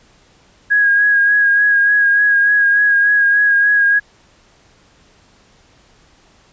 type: tone with vibrato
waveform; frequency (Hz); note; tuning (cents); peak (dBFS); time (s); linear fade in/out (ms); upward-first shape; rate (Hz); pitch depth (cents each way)
sine; 1647; G#6; -15; -9; 0.7-4; 20; sine; 3.4; 25
effects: pink hiss -51 dBFS RMS until 6.52 s + resampled to 16000 Hz